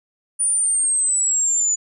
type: exponential sweep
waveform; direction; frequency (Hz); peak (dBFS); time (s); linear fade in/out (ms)
sine; down; 9490 to 6920; -16; 0.39-1.76; 20
effects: none